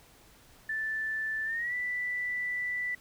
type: tone with pitch glide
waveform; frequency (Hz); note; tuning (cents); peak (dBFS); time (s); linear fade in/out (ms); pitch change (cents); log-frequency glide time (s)
sine; 1760 to 1975.5; A6 to B6; 0 to 0; -30; 0.69-2.95; 5; +200; 1.45-1.74
effects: pink hiss -58 dBFS RMS until 3 s